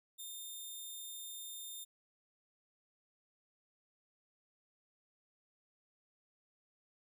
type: tone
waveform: 10% pulse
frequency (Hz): 3627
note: A#7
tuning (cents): -48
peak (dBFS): -37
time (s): 0.18-1.85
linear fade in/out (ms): 20
effects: none